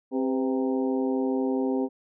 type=harmonic tone with a mistuned harmonic; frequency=132.1 Hz; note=C3; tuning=17 cents sharp; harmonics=2 / 3 / 4 / 5 / 6 / 7; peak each=-25 / -29 / -32 / -45 / -38 / -42 dBFS; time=0.11-1.89 s; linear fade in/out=50 ms; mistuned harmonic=4; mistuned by=-66 cents; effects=none